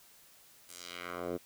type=tone with band-pass filter sweep; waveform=10% pulse; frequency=87.9 Hz; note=F2; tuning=12 cents sharp; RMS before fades=-41 dBFS; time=0.68-1.38 s; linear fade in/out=20 ms; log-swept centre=11000 to 360 Hz; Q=1.3; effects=white hiss -60 dBFS RMS until 1.45 s